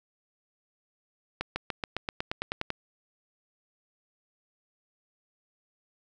accelerating click train, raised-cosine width 0.3 ms, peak -14 dBFS, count 12, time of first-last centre 1.41-2.704 s, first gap 150 ms, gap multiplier 0.95, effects none

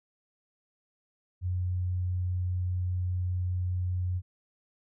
sine tone, 90.5 Hz, F#2, 38 cents flat, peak -27 dBFS, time 1.41-4.22 s, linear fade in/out 50 ms, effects none

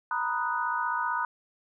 sine chord, B major seventh, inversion third, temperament equal, 932.3 / 987.8 / 1244.5 / 1480 Hz, A#5 / B5 / D#6 / F#6, 0 / 0 / 0 / 0 cents, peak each -32 dBFS, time 0.11-1.25 s, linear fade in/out 2 ms, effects none

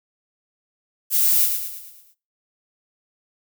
violet noise with echo, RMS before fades -18 dBFS, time 1.1-1.49 s, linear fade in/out 50 ms, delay 110 ms, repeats 6, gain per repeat -6 dB, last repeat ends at 2.15 s, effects noise-tail reverb RT60 0.3 s tail -19 dB re dry

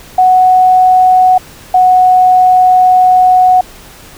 sine tone pair in turn, 740 / 736.8 Hz, F#5 / F#5, 0 / -7 cents, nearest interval unison, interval 7 cents, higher first, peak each -3 dBFS, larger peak neither, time 0.18-1.38 / 1.74-3.61 s, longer second, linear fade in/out 5 ms, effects pink hiss -35 dBFS RMS until 4.17 s

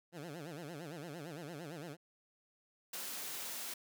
15% pulse tone with vibrato, 158 Hz, D#3, 27 cents sharp, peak -38 dBFS, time 0.12-1.97 s, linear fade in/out 50 ms, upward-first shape sine, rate 8.8 Hz, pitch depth 210 cents each way
white high-pass noise, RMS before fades -43 dBFS, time 2.93-3.74 s, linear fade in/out 5 ms, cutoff 200 Hz, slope 12 dB/octave
effects none

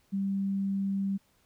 sine tone, 196 Hz, G3, in tune, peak -27 dBFS, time 0.12-1.18 s, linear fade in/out 20 ms, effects pink hiss -68 dBFS RMS until 1.45 s

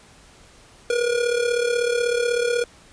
square tone with amplitude modulation, 479.5 Hz, A#4, 49 cents sharp, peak -17 dBFS, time 0.9-2.64 s, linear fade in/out 2 ms, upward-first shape sine, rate 36.2 Hz, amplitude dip 65%, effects pink hiss -50 dBFS RMS until 2.92 s + resampled to 22050 Hz

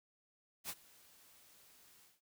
white noise with ADSR envelope, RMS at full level -41 dBFS, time 0.64-2.21 s, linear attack 55 ms, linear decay 47 ms, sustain -23 dB, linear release 180 ms, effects none

